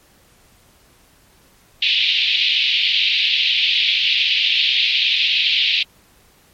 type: band-pass noise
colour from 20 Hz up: pink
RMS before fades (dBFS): -17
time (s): 1.82-5.83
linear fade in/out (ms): 5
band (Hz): 2500 to 4000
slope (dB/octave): 48
effects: pink hiss -53 dBFS RMS until 6.53 s + MP3 64 kbps